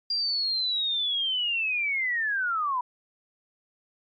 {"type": "linear sweep", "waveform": "sine", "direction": "down", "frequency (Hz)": [4799, 961], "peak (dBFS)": -24, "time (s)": [0.1, 2.81], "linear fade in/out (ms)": 5, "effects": ["MP3 64 kbps"]}